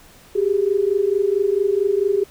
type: tone pair together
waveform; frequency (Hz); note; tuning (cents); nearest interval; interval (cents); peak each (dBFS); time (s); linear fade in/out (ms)
sine; 384.8 / 409.3; G4 / G#4; -32 / -25; minor second; 107; -19 / -18; 0.35-2.24; 10
effects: pink hiss -48 dBFS RMS until 2.3 s